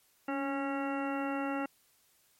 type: harmonic tone with a mistuned harmonic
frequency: 274.7 Hz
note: C#4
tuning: 16 cents flat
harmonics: 1 / 2 / 3 / 4 / 5 / 6 / 7 / 8 / 10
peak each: -34 / -39 / -39 / -48 / -40 / -52 / -46 / -53 / -46 dBFS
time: 0.28-1.66 s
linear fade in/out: 5 ms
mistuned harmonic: 1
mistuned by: +36 cents
effects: white hiss -68 dBFS RMS until 2.39 s + MP3 64 kbps